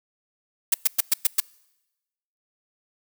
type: noise bursts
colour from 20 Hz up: blue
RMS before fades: -18 dBFS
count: 6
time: 0.72-1.402 s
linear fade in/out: 5 ms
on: 22 ms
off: 110 ms
effects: noise-tail reverb RT60 1.0 s tail -25 dB re dry